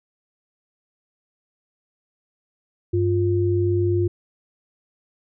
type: tone pair together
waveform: sine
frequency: 98.41 / 350.7 Hz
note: G2 / F4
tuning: +7 / +7 cents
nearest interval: octave + minor seventh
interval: 2200 cents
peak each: -20 dBFS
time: 2.93-4.08 s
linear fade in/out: 10 ms
effects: none